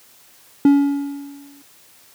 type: tone with exponential decay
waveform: triangle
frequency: 282.5 Hz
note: C#4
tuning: 33 cents sharp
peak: -5 dBFS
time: 0.65-1.62 s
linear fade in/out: 2 ms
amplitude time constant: 210 ms
effects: white hiss -50 dBFS RMS until 2.14 s + high-pass 80 Hz 12 dB/octave